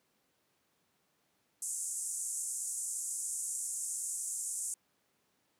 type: band-pass noise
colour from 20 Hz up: pink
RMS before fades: -38 dBFS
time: 1.62-4.74 s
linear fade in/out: 2 ms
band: 7000 to 10000 Hz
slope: 48 dB/octave
effects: pink hiss -75 dBFS RMS until 5.59 s + high-pass 150 Hz 12 dB/octave